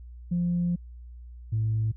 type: tone pair in turn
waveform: sine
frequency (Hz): 174.61 / 110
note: F3 / A2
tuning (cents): 0 / 0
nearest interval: minor sixth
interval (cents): 800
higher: first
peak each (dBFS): -22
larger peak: neither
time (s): 0.31-0.76 / 1.52-1.92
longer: first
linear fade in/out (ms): 10
effects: tanh soft clip ceiling -19 dBFS + added 60 Hz sine -41 dBFS peak until 1.96 s